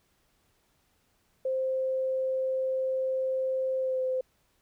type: tone with pitch glide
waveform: sine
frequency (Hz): 523.3 to 516.1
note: C5 to C5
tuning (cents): 0 to -24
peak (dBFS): -26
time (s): 1.45-4.21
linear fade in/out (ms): 5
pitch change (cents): -24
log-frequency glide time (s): 3.79-4.01
effects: pink hiss -70 dBFS RMS until 4.61 s